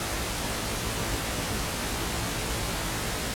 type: noise with comb filter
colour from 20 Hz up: pink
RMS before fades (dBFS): -30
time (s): 0-3.34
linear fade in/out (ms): 2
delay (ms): 18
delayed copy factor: +0.9
effects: low-pass 12000 Hz 12 dB/octave